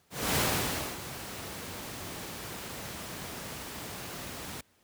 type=noise with ADSR envelope; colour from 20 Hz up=pink; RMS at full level=-26 dBFS; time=0.1-4.61 s; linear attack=260 ms; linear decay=600 ms; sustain=-14 dB; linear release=4 ms; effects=pink hiss -67 dBFS RMS until 4.83 s + high-pass 80 Hz 12 dB/octave